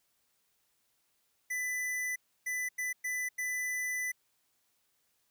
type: tone bursts at uneven times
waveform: square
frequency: 1996 Hz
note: B6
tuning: 18 cents sharp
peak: -33 dBFS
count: 5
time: 1.5-2.16 / 2.46-2.69 / 2.78-2.93 / 3.04-3.29 / 3.38-4.12 s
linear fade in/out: 10 ms
effects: white hiss -75 dBFS RMS until 5.3 s